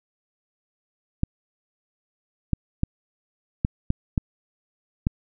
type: clicks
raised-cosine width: 5 ms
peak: -8 dBFS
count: 7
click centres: 1.234 / 2.533 / 2.834 / 3.649 / 3.904 / 4.178 / 5.069 s
effects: none